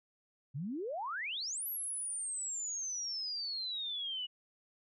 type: exponential two-way sweep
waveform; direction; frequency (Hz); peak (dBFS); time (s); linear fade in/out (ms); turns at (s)
sine; up then down; 125.5 to 11840 to 2906; -36; 0.54-4.27; 20; 1.67
effects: none